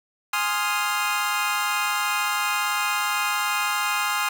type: chord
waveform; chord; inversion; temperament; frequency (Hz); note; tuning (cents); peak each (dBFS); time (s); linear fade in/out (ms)
25% pulse; F minor seventh; first; equal; 830.6 / 1046.5 / 1244.5 / 1396.9; Ab5 / C6 / Eb6 / F6; 0 / 0 / 0 / 0; -25 / -24 / -24 / -24; 0.33-4.29; 5
effects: none